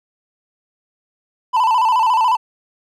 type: tone with vibrato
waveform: triangle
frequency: 943 Hz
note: A#5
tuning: 20 cents sharp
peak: -10 dBFS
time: 1.53-2.37 s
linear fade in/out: 20 ms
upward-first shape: square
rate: 14 Hz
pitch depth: 99 cents each way
effects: none